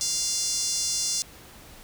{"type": "tone with high-pass filter", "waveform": "5% pulse", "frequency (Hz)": 698.5, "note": "F5", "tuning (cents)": 0, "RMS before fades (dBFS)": -27, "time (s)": [0.01, 1.22], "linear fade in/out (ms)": 0, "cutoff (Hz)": 5500, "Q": 2.3, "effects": ["pink hiss -48 dBFS RMS until 1.83 s"]}